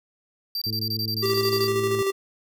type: tone bursts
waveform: square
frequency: 4695 Hz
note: D8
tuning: 1 cent flat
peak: -26 dBFS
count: 13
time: 0.55-1.672 s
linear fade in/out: 2 ms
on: 66 ms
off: 22 ms
type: harmonic tone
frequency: 110 Hz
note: A2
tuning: in tune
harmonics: 1 / 2 / 3 / 4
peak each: -30 / -35 / -39 / -44 dBFS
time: 0.66-2.02 s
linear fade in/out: 5 ms
type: tone with tremolo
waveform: square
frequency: 390.9 Hz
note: G4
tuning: 5 cents flat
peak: -21 dBFS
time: 1.22-2.12 s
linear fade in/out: 20 ms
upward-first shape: square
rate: 13 Hz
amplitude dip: 35%
effects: none